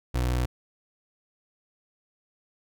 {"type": "tone", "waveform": "30% pulse", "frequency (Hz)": 61.74, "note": "B1", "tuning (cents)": 0, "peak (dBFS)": -21, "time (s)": [0.14, 0.46], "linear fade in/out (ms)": 10, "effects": []}